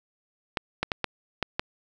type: clicks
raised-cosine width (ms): 0.3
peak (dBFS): -9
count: 6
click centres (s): 0.572 / 0.83 / 0.918 / 1.043 / 1.427 / 1.595
effects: none